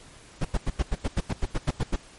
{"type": "noise bursts", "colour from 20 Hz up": "brown", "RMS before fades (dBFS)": -23, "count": 13, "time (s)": [0.41, 1.962], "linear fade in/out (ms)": 10, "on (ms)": 40, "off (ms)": 86, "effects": ["pink hiss -50 dBFS RMS until 2.18 s", "MP3 48 kbps"]}